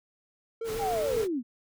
triangle tone with vibrato, 446 Hz, A4, 23 cents sharp, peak -29 dBFS, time 0.61-1.25 s, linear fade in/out 5 ms, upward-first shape sine, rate 6.9 Hz, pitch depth 51 cents each way
pink noise, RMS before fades -39 dBFS, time 0.64-1.28 s, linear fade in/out 50 ms
sine linear sweep, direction down, 839 to 220 Hz, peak -27 dBFS, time 0.78-1.43 s, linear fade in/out 50 ms
effects none

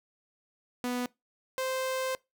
sawtooth tone pair in turn, 246.9 / 521.1 Hz, B3 / C5, 0 / -7 cents, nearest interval octave + minor second, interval 1293 cents, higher second, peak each -26 dBFS, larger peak neither, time 0.84-1.06 / 1.58-2.15 s, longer second, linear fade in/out 0 ms, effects noise-tail reverb RT60 0.2 s tail -22 dB re dry

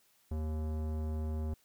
sine tone with tanh clipping, 77.78 Hz, D#2, in tune, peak -35 dBFS, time 0.31-1.54 s, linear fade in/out 5 ms, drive 18 dB, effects white hiss -69 dBFS RMS until 1.64 s

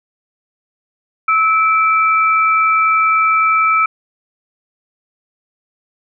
sine tone pair together, 1304.7 / 2328 Hz, E6 / D7, -18 / -16 cents, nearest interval minor seventh, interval 1002 cents, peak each -11 / -16 dBFS, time 1.28-3.86 s, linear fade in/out 5 ms, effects none

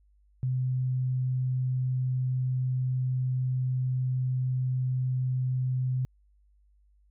sine tone, 128.1 Hz, C3, 36 cents flat, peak -25 dBFS, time 0.43-6.05 s, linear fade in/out 0 ms, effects added 50 Hz sine -60 dBFS peak until 7.1 s

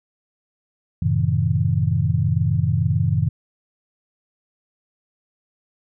sine chord, F# diminished seventh, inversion none, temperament just, 92.5 / 111 / 133.2 / 159.84 Hz, F#2 / A2 / C3 / Eb3, 0 / +16 / +31 / +47 cents, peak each -22 dBFS, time 1.02-3.29 s, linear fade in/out 5 ms, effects none

